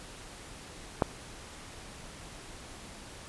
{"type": "click", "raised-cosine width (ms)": 1, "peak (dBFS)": -9, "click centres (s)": 1.022, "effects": ["pink hiss -47 dBFS RMS until 3.28 s", "resampled to 24000 Hz"]}